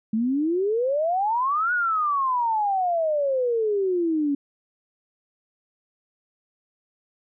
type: exponential two-way sweep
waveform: sine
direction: up then down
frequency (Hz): 212.5 to 1480 to 277.5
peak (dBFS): -20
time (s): 0.13-4.35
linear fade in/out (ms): 5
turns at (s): 1.73
effects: none